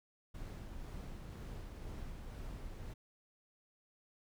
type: noise with tremolo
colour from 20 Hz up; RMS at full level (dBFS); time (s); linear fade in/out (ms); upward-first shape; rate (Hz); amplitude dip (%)
brown; -45; 0.34-2.94; 10; sine; 2; 25
effects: none